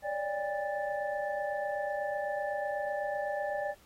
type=tone cluster; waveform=sine; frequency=565 / 593 / 804 / 1752 Hz; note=C#5 / D5 / G5 / A6; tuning=+33 / +17 / +44 / -8 cents; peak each=-40 / -34 / -36 / -40 dBFS; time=0.02-3.75 s; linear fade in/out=50 ms; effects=pink hiss -62 dBFS RMS until 3.85 s + AAC 48 kbps